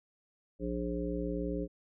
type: harmonic tone with a mistuned harmonic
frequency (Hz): 59.1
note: A#1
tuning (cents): +24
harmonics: 1 / 3 / 5 / 7 / 9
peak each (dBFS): -39 / -38 / -37 / -39 / -40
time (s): 0.59-1.68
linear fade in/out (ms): 50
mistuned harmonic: 1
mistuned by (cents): -39
effects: none